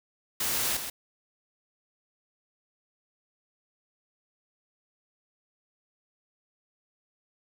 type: noise with echo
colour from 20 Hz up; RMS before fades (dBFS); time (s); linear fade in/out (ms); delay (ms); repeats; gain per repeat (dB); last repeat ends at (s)
white; -29; 0.4-0.77; 5; 130; 1; -7; 0.9
effects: none